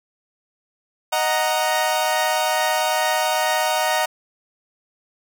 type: chord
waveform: sawtooth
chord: D# minor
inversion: none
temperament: equal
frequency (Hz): 622.3 / 740 / 932.3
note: D#5 / F#5 / A#5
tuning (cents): 0 / 0 / 0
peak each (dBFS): -19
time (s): 1.12-4.06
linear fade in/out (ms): 10
effects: none